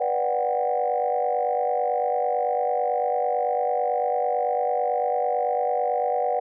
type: chord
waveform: sine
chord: G major seventh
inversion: first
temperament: just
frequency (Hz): 490 / 588 / 735 / 784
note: B4 / D5 / F#5 / G5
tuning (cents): -14 / +2 / -12 / 0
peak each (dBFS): -26 / -27 / -24 / -28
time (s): 0-6.4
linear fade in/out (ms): 10
effects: tanh soft clip ceiling -13 dBFS